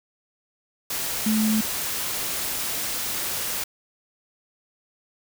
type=tone in noise; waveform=sine; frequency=217 Hz; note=A3; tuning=24 cents flat; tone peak=-19 dBFS; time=1.26-1.61 s; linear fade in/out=5 ms; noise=white; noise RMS=-28 dBFS; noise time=0.9-3.64 s; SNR=+6 dB; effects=none